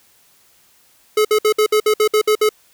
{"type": "tone bursts", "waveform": "square", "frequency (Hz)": 427.6, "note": "A4", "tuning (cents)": -49, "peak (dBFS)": -12, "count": 10, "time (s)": [1.17, 2.491], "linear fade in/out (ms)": 5, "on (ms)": 79, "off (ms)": 59, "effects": ["white hiss -54 dBFS RMS until 2.73 s"]}